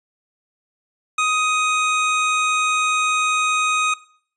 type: tone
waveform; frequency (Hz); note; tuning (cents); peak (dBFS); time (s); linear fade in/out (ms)
25% pulse; 1251; D#6; +9; -13; 1.18-3.94; 5
effects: noise-tail reverb RT60 0.5 s tail -18 dB re dry + resampled to 22050 Hz